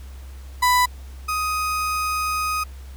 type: tone pair in turn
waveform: 35% pulse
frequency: 993 / 1251.1 Hz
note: B5 / D#6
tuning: +9 / +9 cents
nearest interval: major third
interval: 400 cents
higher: second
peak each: -13 / -20 dBFS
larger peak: first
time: 0.62-0.86 / 1.28-2.64 s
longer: second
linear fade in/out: 10 ms
effects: added 66 Hz sine -35 dBFS peak until 2.96 s + pink hiss -50 dBFS RMS until 2.96 s